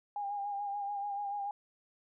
sine tone with vibrato, 810 Hz, G#5, 43 cents flat, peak -34 dBFS, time 0.16-1.51 s, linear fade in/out 2 ms, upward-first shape sine, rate 6.9 Hz, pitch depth 35 cents each way, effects none

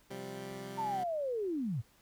15% pulse chord, C suspended fourth, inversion none, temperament equal, 130.81 / 174.61 / 196 Hz, C3 / F3 / G3, 0 / 0 / 0 cents, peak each -40 / -44 / -38 dBFS, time 0.1-1.04 s, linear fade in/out 10 ms
sine linear sweep, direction down, 923 to 98 Hz, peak -32 dBFS, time 0.77-1.82 s, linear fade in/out 20 ms
effects pink hiss -66 dBFS RMS until 2.01 s

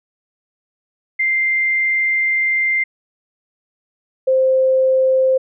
sine tone pair in turn, 2093 / 523.2 Hz, C7 / C5, 0 / 0 cents, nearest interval 2 octaves, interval 2400 cents, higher first, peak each -14 / -11 dBFS, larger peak second, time 1.19-2.84 / 4.27-5.38 s, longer first, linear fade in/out 10 ms, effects none

